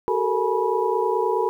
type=tone cluster; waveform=sine; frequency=377.8 / 432.8 / 462.3 / 846 / 973 Hz; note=F#4 / A4 / A#4 / G#5 / B5; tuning=+36 / -29 / -14 / +32 / -26 cents; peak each=-25 / -25 / -25 / -29 / -25 dBFS; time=0.08-1.49 s; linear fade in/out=0 ms; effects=9-bit